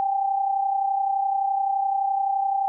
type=tone pair together; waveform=sine; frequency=784 / 815.7 Hz; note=G5 / G#5; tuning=0 / -31 cents; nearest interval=minor second; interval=69 cents; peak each=-21 / -29 dBFS; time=0-2.68 s; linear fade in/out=0 ms; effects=none